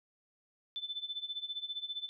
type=tone with tremolo; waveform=sine; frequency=3520 Hz; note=A7; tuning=in tune; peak=-34 dBFS; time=0.76-2.09 s; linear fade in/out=0 ms; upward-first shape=sine; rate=15 Hz; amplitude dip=85%; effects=none